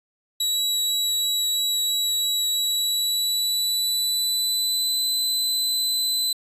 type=tone with pitch glide; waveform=sawtooth; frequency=3901 to 4022 Hz; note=B7 to B7; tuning=-22 to +31 cents; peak=-18 dBFS; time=0.4-6.33 s; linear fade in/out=5 ms; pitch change=+53 cents; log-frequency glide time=2.58-5.09 s; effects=resampled to 32000 Hz